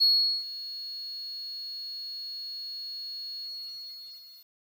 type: tone with ADSR envelope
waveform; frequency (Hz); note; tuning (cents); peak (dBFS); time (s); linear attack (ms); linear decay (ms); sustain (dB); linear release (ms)
sine; 4335; C#8; -39; -16; 0-4.55; 22; 410; -19; 1100
effects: tanh soft clip ceiling -15 dBFS + 9-bit